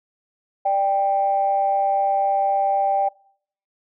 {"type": "tone pair together", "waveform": "sine", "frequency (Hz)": [589.6, 787], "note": ["D5", "G5"], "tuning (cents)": [7, 7], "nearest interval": "perfect fourth", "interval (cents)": 500, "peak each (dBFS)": [-23, -17], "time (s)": [0.65, 3.09], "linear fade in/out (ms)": 10, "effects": ["noise-tail reverb RT60 0.6 s tail -25 dB re dry", "tanh soft clip ceiling -9 dBFS"]}